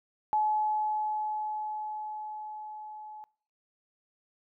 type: tone with level ramp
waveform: sine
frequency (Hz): 854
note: G#5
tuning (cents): +48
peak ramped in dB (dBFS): -23 to -42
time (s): 0.33-3.24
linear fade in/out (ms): 0
effects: noise-tail reverb RT60 0.5 s tail -23 dB re dry